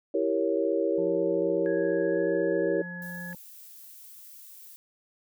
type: chord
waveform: sine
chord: E diminished seventh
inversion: none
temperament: equal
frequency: 329.6 / 392 / 466.2 / 554.4 Hz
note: E4 / G4 / Bb4 / Db5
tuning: 0 / 0 / 0 / 0 cents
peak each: -29 dBFS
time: 0.14-2.82 s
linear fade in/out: 5 ms
type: harmonic tone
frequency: 176.3 Hz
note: F3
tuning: 17 cents sharp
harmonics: 1 / 3 / 5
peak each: -38 / -48 / -52 dBFS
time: 0.98-3.35 s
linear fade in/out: 2 ms
type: tone with pitch glide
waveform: sine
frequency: 1661.2 to 1687.3 Hz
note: G#6 to G#6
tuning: 0 to +27 cents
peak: -38 dBFS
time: 1.66-3.33 s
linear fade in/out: 0 ms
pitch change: +27 cents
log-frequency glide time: 2.06-2.3 s
type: noise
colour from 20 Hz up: violet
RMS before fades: -48 dBFS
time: 3.02-4.76 s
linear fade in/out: 0 ms
effects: none